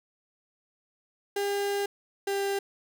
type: tone pair in turn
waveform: 35% pulse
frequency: 402.4 / 396.6 Hz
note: G4 / G4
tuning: +45 / +20 cents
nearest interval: unison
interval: 25 cents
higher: first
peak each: -25 dBFS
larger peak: neither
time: 1.36-1.86 / 2.27-2.59 s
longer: first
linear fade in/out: 5 ms
effects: none